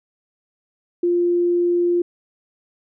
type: tone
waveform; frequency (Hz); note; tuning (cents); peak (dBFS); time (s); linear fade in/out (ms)
sine; 349.2; F4; 0; -15; 1.03-2.02; 5
effects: none